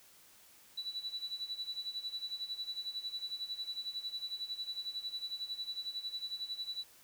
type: tone with tremolo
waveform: sine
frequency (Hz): 3951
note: B7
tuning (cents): 0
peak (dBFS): -35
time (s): 0.77-6.84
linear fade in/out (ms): 10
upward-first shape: sine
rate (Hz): 11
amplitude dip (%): 80
effects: white hiss -61 dBFS RMS until 7.03 s